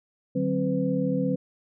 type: tone cluster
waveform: sine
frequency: 151.8 / 189.1 / 264.5 / 503 Hz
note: D#3 / F#3 / C4 / B4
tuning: -42 / +38 / +19 / +32 cents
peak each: -30 / -27 / -27 / -29 dBFS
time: 0.35-1.36 s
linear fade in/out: 10 ms
effects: none